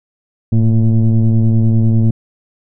sine tone with frequency modulation, 110 Hz, A2, in tune, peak -6 dBFS, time 0.52-2.11 s, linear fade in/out 5 ms, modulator 115 Hz, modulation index 0.95, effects tanh soft clip ceiling -6 dBFS

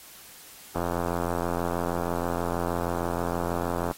click train, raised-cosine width 1 ms, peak -14 dBFS, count 273, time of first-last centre 0.76-3.912 s, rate 86.3 Hz, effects white hiss -48 dBFS RMS until 3.97 s + AAC 48 kbps

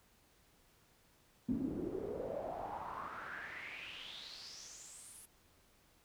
brown noise with band-pass filter sweep, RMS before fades -44 dBFS, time 1.48-5.26 s, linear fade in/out 10 ms, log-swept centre 240 to 11000 Hz, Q 6, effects pink hiss -69 dBFS RMS until 6.04 s

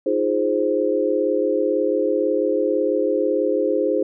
sine chord, F minor seventh, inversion third, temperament equal, 311.1 / 349.2 / 415.3 / 523.3 Hz, Eb4 / F4 / Ab4 / C5, 0 / 0 / 0 / 0 cents, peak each -24 / -25 / -22 / -21 dBFS, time 0.06-4.03 s, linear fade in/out 5 ms, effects none

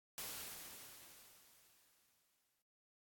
white noise with exponential decay, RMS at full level -45 dBFS, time 0.18-2.62 s, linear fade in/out 0 ms, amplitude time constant 530 ms, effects AAC 64 kbps

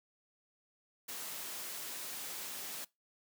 white high-pass noise, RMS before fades -43 dBFS, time 1.08-2.85 s, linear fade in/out 10 ms, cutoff 180 Hz, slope 12 dB/octave, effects noise-tail reverb RT60 0.2 s tail -22 dB re dry

